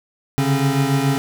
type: tone cluster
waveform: square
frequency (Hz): 136.7 / 143.8 / 271.1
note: C#3 / D3 / C#4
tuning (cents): -24 / -36 / -38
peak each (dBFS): -21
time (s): 0.38-1.18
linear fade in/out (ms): 0
effects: none